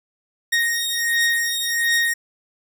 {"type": "beating tone pair", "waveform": "sawtooth", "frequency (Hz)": [1863, 1864.4], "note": ["A#6", "A#6"], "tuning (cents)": [-2, 0], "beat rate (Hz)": 1.4, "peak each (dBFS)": [-18, -18], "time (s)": [0.52, 2.14], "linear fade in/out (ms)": 10, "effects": []}